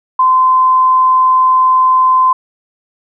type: tone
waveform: sine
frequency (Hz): 1031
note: C6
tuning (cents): -26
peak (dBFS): -6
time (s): 0.19-2.33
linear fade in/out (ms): 5
effects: none

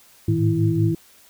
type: tone cluster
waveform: sine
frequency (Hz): 106.2 / 111.6 / 159.5 / 331.1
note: G#2 / A2 / D#3 / E4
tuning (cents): +39 / +25 / +43 / +8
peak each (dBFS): -22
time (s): 0.28-0.95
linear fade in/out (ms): 5
effects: white hiss -52 dBFS RMS until 1.29 s

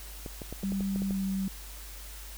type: clicks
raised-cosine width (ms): 2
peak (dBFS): -25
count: 9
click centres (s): 0.262 / 0.418 / 0.526 / 0.634 / 0.721 / 0.807 / 0.96 / 1.02 / 1.108
type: tone with pitch glide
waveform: sine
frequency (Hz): 195 to 192.43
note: G3 to G3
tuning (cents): -9 to -32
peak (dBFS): -28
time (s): 0.63-1.48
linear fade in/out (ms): 2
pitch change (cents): -23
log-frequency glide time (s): 1.07-1.21
effects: added 50 Hz sine -43 dBFS peak until 2.37 s + white hiss -47 dBFS RMS until 2.37 s

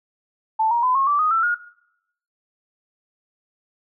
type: tone with pitch steps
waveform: sine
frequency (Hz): 881 / 944.2 / 1012 / 1084.6 / 1162.5 / 1245.9 / 1335.3 / 1431.2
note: A5 / A#5 / B5 / C#6 / D6 / D#6 / E6 / F6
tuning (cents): +2 / +22 / +42 / -38 / -18 / +2 / +22 / +42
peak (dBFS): -16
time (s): 0.59-1.55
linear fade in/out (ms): 10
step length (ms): 120
effects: noise-tail reverb RT60 0.8 s tail -20 dB re dry

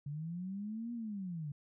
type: linear two-way sweep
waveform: sine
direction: up then down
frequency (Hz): 140 to 240.3 to 140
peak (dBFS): -38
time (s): 0.06-1.52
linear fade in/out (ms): 5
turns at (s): 0.93
effects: none

